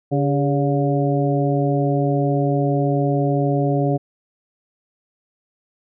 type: harmonic tone with a mistuned harmonic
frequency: 142.3 Hz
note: C#3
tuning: 46 cents sharp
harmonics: 1 / 2 / 3 / 4 / 5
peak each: -19 / -22 / -24 / -25 / -26 dBFS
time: 0.11-3.98 s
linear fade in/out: 20 ms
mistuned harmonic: 3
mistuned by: -74 cents
effects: none